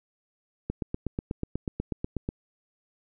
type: click train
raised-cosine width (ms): 3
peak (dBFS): -16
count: 14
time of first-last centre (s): 0.7-2.289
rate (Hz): 8.18
effects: none